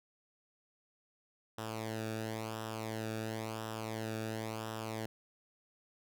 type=tone with flanger; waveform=sawtooth; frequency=110.7 Hz; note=A2; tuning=11 cents sharp; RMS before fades=-40 dBFS; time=1.58-5.06 s; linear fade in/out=5 ms; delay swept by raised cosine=0.45 to 0.98 ms; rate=0.96 Hz; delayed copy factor=-0.7; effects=none